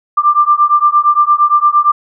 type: beating tone pair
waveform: sine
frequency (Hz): 1182 / 1190.7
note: D6 / D6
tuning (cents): +11 / +23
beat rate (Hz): 8.7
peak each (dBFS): -10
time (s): 0.17-1.92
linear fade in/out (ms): 10
effects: none